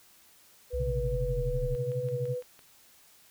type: tone with vibrato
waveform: sine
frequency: 491.9 Hz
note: B4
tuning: 7 cents flat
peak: -31 dBFS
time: 0.7-2.43 s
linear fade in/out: 50 ms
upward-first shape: sine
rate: 2.5 Hz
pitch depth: 16 cents each way
type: exponential sweep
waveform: sine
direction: down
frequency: 66.6 to 31.61 Hz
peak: -31 dBFS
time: 0.73-1.76 s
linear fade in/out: 10 ms
type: tone with tremolo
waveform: sine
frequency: 130 Hz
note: C3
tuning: 11 cents flat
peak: -28 dBFS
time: 0.79-2.36 s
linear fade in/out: 20 ms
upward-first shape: sine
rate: 12 Hz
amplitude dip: 90%
type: click train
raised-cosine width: 0.3 ms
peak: -37 dBFS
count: 6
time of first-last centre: 1.75-2.592 s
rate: 5.94 Hz
effects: white hiss -59 dBFS RMS until 3.3 s